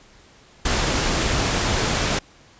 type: noise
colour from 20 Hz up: pink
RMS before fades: -21 dBFS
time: 0.65-2.19 s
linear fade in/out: 5 ms
effects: pink hiss -51 dBFS RMS until 2.59 s + resampled to 16000 Hz